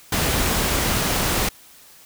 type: noise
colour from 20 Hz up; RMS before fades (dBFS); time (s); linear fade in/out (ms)
pink; -21; 0.12-1.49; 5
effects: white hiss -48 dBFS RMS until 2.05 s